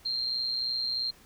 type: tone with amplitude modulation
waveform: sine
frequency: 4186 Hz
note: C8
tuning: in tune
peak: -25 dBFS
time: 0.05-1.11 s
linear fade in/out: 10 ms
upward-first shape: sine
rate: 123 Hz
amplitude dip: 65%
effects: pink hiss -57 dBFS RMS until 1.25 s